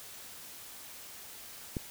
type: click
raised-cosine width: 3 ms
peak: -20 dBFS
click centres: 1.768 s
effects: white hiss -48 dBFS RMS until 1.9 s